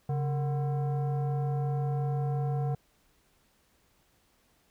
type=tone with frequency modulation; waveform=sine; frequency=138.59 Hz; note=C#3; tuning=in tune; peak=-25 dBFS; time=0.09-2.75 s; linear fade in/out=5 ms; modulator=600 Hz; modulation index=0.52; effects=tanh soft clip ceiling -25 dBFS + pink hiss -68 dBFS RMS until 4.7 s